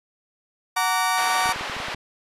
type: chord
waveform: 30% pulse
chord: Gb augmented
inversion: none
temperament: just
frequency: 740 / 925 / 1156.2 Hz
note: Gb5 / Bb5 / D6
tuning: 0 / -14 / -27 cents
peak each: -22 dBFS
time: 0.76-1.53 s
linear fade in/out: 10 ms
type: band-pass noise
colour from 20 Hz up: pink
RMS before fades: -31 dBFS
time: 1.17-1.95 s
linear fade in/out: 10 ms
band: 720 to 3500 Hz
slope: 12 dB/octave
type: clicks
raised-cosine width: 3 ms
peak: -25 dBFS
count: 9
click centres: 1.458 / 1.492 / 1.561 / 1.61 / 1.698 / 1.766 / 1.802 / 1.884 / 1.946 s
effects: resampled to 32000 Hz